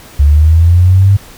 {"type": "linear sweep", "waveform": "sine", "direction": "up", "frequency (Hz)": [69.9, 100.5], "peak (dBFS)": -3, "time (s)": [0.19, 1.17], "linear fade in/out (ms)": 10, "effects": ["pink hiss -36 dBFS RMS until 1.37 s"]}